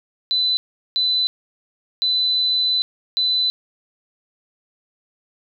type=tone bursts at uneven times; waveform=sine; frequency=4007 Hz; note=B7; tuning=24 cents sharp; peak=-16 dBFS; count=4; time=0.31-0.57 / 0.96-1.27 / 2.02-2.82 / 3.17-3.5 s; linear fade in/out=0 ms; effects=none